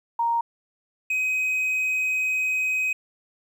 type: tone pair in turn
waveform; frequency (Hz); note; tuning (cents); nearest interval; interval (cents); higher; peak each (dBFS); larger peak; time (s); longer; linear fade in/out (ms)
sine / triangle; 932.3 / 2522; A#5 / D#7; 0 / +23; octave + perfect fourth; 1723; second; -20; neither; 0.19-0.41 / 1.1-2.93; second; 5
effects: 10-bit